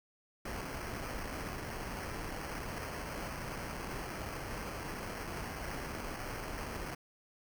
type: noise with sample-and-hold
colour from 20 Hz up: pink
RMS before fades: -41 dBFS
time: 0.45-6.95 s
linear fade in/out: 5 ms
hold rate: 3675 Hz
effects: none